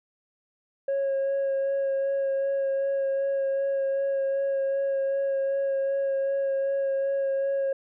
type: tone with vibrato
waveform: sine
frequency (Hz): 547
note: C#5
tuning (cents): -23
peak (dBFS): -21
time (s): 0.88-7.73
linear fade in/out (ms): 5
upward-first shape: sine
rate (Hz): 2.6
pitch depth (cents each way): 14
effects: tanh soft clip ceiling -22 dBFS